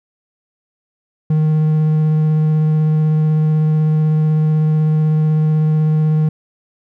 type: tone with vibrato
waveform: triangle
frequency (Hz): 155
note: D#3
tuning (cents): -6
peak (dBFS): -9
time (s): 1.3-6.29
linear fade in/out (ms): 5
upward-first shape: sine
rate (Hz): 16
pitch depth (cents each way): 9
effects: none